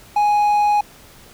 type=tone; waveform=triangle; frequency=830.6 Hz; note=G#5; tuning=in tune; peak=-11 dBFS; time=0.16-0.81 s; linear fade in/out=5 ms; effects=pink hiss -45 dBFS RMS until 1.33 s